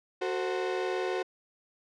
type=chord; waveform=35% pulse; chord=F# diminished; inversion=none; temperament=equal with one note detuned; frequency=370 / 449.5 / 523.3 Hz; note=F#4 / A4 / C5; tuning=0 / +37 / 0 cents; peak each=-29 / -35 / -34 dBFS; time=0.21-1.23 s; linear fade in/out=10 ms; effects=low-pass 4000 Hz 12 dB/octave